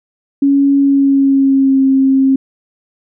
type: tone with pitch glide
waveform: sine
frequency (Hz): 278.7 to 267.8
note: C#4 to C4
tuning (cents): +9 to +40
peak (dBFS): -7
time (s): 0.42-2.36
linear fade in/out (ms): 5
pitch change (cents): -69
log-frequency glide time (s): 0.78-1.83
effects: none

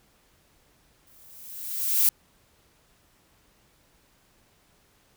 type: noise with exponential growth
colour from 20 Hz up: violet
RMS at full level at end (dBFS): -18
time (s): 1.07-2.09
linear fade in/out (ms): 2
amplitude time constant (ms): 220
effects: pink hiss -63 dBFS RMS until 5.16 s

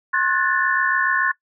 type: tone cluster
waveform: sine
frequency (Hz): 1069 / 1475 / 1708 / 1775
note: C6 / F#6 / G#6 / A6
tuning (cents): +37 / -6 / +48 / +15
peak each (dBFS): -22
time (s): 0.13-1.32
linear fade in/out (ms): 10
effects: noise-tail reverb RT60 0.1 s tail -21 dB re dry

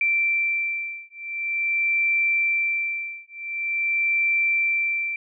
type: beating tone pair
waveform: sine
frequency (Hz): 2346 / 2346.46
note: D7 / D7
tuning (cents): -2 / -2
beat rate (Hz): 0.46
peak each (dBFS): -24 / -24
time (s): 0.01-5.16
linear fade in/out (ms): 2
effects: none

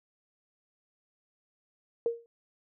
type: tone with exponential decay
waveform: sine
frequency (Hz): 466.2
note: A#4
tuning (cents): 0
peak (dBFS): -22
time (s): 2.06-2.26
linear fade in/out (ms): 1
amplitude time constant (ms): 43
effects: none

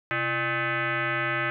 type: tone with frequency modulation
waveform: sine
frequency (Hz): 130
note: C3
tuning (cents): -11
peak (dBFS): -24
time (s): 0.11-1.5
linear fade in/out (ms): 0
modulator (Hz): 470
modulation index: 4.7
effects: none

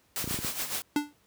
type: noise with tremolo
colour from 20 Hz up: white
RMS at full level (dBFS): -31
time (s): 0.16-0.82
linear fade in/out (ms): 0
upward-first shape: sine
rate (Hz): 7.2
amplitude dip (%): 65
type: clicks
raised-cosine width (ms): 3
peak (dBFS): -22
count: 6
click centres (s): 0.242 / 0.276 / 0.31 / 0.343 / 0.389 / 0.447
type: tone with exponential decay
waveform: square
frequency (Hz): 293.7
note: D4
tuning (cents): 0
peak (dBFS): -21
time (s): 0.96-1.13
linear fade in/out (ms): 2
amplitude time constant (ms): 36
effects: pink hiss -66 dBFS RMS until 1.26 s + high-pass 60 Hz 12 dB/octave

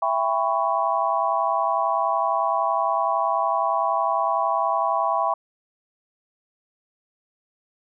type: chord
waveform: sine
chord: C# half-diminished seventh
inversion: first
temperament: just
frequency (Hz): 665.2 / 798.3 / 997.9 / 1108.7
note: E5 / G5 / B5 / C#6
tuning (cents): +16 / +31 / +18 / 0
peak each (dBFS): -25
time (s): 0.02-5.34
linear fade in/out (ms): 5
effects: none

